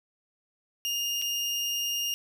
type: tone with dropouts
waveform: 30% pulse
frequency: 2830 Hz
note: F7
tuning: 22 cents sharp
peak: -25 dBFS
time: 0.85-2.14 s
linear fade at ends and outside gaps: 0 ms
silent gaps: 1.216-1.222 s
effects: none